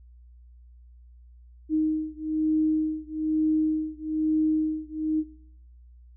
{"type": "beating tone pair", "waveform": "sine", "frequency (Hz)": [311.1, 312.2], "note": ["D#4", "D#4"], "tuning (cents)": [0, 6], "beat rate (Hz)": 1.1, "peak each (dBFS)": -26, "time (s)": [1.69, 5.24], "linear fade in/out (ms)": 50, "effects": ["noise-tail reverb RT60 0.9 s tail -22 dB re dry", "added 60 Hz sine -48 dBFS peak until 6.16 s"]}